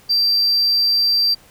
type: tone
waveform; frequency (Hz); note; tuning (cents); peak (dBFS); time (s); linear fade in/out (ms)
sine; 4699; D8; 0; -11; 0.09-1.35; 20
effects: tanh soft clip ceiling -12 dBFS + pink hiss -49 dBFS RMS until 1.5 s